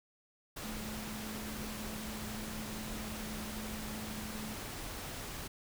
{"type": "tone in noise", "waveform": "sine", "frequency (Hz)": 215.3, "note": "A3", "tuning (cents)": -37, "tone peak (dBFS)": -43, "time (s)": [0.64, 4.55], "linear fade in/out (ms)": 10, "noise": "pink", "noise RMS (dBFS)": -43, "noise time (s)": [0.56, 5.48], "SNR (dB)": -3, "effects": []}